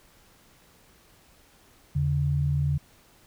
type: tone pair together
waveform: sine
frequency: 81.9 / 142.54 Hz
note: E2 / C#3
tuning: -11 / +49 cents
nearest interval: minor seventh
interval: 960 cents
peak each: -28 / -23 dBFS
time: 1.95-2.78 s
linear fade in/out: 10 ms
effects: pink hiss -58 dBFS RMS until 3.26 s